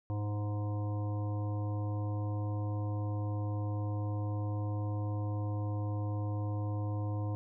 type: harmonic tone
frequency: 103.83 Hz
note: G#2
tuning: in tune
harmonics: 1 / 3 / 5 / 7 / 9 / 10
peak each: -32 / -42 / -46 / -49 / -51 / -52 dBFS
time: 0.1-7.35 s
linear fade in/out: 0 ms
effects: none